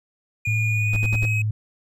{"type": "tone with pitch glide", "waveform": "triangle", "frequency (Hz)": [2435, 2543], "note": ["D#7", "D#7"], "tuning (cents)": [-38, 37], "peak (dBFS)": -22, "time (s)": [0.45, 1.42], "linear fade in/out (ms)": 5, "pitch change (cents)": 75, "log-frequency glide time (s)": [0.68, 1.27]}
{"type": "tone with vibrato", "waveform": "sine", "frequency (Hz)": 108.8, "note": "A2", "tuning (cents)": -19, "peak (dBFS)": -20, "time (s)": [0.47, 1.51], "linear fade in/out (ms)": 5, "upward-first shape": "sine", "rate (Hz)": 1.7, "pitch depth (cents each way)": 27}
{"type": "noise bursts", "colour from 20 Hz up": "brown", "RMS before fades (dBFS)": -26, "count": 4, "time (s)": [0.93, 1.255], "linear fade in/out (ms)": 2, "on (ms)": 34, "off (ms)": 63}
{"effects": []}